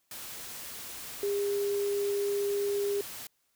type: tone in noise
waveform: sine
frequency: 404.4 Hz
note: G#4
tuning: 46 cents flat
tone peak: -27 dBFS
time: 1.23-3.01 s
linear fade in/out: 2 ms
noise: white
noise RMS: -42 dBFS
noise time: 0.11-3.27 s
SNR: +12 dB
effects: white hiss -74 dBFS RMS until 3.55 s